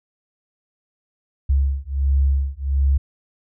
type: beating tone pair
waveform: sine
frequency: 68 / 69.4 Hz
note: C#2 / C#2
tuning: -33 / +3 cents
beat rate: 1.4 Hz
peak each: -19 dBFS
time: 1.49-2.98 s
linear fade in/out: 10 ms
effects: none

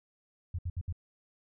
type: tone bursts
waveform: sine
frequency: 87.31 Hz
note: F2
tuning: in tune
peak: -31 dBFS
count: 4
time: 0.54-0.926 s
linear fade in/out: 5 ms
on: 47 ms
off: 66 ms
effects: none

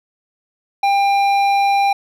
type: tone with hard clipping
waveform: sine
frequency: 797 Hz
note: G5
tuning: 28 cents sharp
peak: -14 dBFS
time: 0.83-1.93 s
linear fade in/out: 5 ms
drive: 10 dB
effects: none

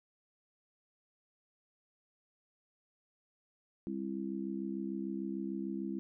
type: harmonic tone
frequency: 66.7 Hz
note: C2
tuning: 34 cents sharp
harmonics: 3 / 4 / 5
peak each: -39 / -41 / -40 dBFS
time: 3.87-5.99 s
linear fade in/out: 0 ms
effects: none

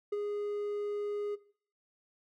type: tone with ADSR envelope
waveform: triangle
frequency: 412.7 Hz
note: G#4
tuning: 11 cents flat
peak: -27 dBFS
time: 0.12-1.36 s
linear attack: 7 ms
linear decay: 27 ms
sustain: -4 dB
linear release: 19 ms
effects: noise-tail reverb RT60 0.5 s tail -17 dB re dry

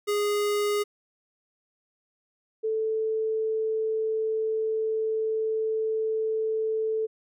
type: tone pair in turn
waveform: square / sine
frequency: 413.1 / 439.8 Hz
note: G#4 / A4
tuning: -9 / -1 cents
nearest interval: minor second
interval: 108 cents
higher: second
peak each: -24 dBFS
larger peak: neither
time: 0.07-0.84 / 2.63-7.07 s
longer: second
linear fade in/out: 20 ms
effects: none

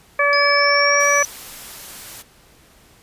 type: harmonic tone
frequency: 573 Hz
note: D5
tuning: 43 cents flat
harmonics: 1 / 2 / 3 / 4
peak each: -19 / -19 / -19 / -19 dBFS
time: 0.19-1.23 s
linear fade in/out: 5 ms
type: exponential sweep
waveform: sine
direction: up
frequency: 5030 to 5950 Hz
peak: -20 dBFS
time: 0.33-1.25 s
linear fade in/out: 0 ms
type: noise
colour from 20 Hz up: white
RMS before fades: -36 dBFS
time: 0.99-2.23 s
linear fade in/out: 20 ms
effects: pink hiss -51 dBFS RMS until 3.02 s + resampled to 32000 Hz

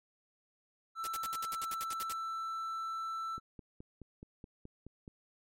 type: tone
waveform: triangle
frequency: 1329 Hz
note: E6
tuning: 14 cents sharp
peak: -34 dBFS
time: 0.95-3.4 s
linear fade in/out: 50 ms
type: noise bursts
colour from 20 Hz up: white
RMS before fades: -41 dBFS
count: 12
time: 1.04-2.125 s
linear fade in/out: 0 ms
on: 29 ms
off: 67 ms
type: click train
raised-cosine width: 3 ms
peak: -35 dBFS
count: 9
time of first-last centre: 3.38-5.079 s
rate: 4.71 Hz
effects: MP3 64 kbps

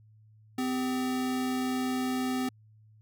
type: tone pair together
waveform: square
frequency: 255.7 / 397.7 Hz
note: C4 / G4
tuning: -40 / +25 cents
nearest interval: minor sixth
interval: 765 cents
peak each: -29 / -40 dBFS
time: 0.58-2.49 s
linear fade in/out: 5 ms
effects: added 108 Hz sine -55 dBFS peak until 3.01 s

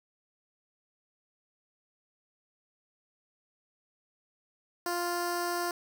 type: tone with notch filter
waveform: 10% pulse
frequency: 349.2 Hz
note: F4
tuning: in tune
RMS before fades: -32 dBFS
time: 4.86-5.71 s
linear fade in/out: 2 ms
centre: 2300 Hz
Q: 1.3
effects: 9-bit

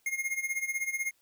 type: tone with tremolo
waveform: square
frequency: 2139 Hz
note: C7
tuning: 38 cents sharp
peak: -28 dBFS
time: 0.06-1.11 s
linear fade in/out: 2 ms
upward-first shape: sine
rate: 16 Hz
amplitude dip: 80%
effects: white hiss -70 dBFS RMS until 1.21 s

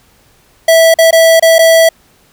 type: tone with dropouts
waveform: square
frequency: 655 Hz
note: E5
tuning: 11 cents flat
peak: -4 dBFS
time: 0.68-1.89 s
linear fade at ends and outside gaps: 5 ms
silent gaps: 0.941-0.986 / 1.109-1.127 / 1.397-1.424 / 1.584-1.59 s
effects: pink hiss -49 dBFS RMS until 2.32 s

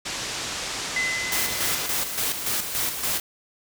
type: low-pass noise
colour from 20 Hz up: white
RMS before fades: -31 dBFS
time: 0.05-1.87 s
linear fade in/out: 10 ms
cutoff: 7200 Hz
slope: 24 dB/octave
type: tone with exponential decay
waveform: sine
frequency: 2031 Hz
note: B6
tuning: 48 cents sharp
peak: -21 dBFS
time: 0.96-2.53 s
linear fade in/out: 5 ms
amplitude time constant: 340 ms
type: noise with tremolo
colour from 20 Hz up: white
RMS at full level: -25 dBFS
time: 1.32-3.2 s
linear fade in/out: 2 ms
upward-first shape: square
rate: 3.5 Hz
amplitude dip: 50%
effects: none

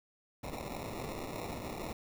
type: noise with sample-and-hold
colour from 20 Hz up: white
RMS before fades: -41 dBFS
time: 0.43-1.93 s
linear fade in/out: 5 ms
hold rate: 1575 Hz
effects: none

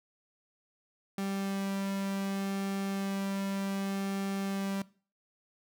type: tone with flanger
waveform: sawtooth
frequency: 196 Hz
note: G3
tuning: in tune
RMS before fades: -34 dBFS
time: 1.18-4.82 s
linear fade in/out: 2 ms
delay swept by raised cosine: 2 to 3.1 ms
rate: 0.33 Hz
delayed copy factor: -0.55
effects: noise-tail reverb RT60 0.4 s tail -20 dB re dry

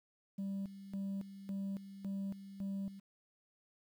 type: tone with tremolo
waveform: sine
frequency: 196 Hz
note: G3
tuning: in tune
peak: -34 dBFS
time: 0.38-3 s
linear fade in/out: 10 ms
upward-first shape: square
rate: 1.8 Hz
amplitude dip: 80%
effects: tanh soft clip ceiling -36 dBFS + 11-bit

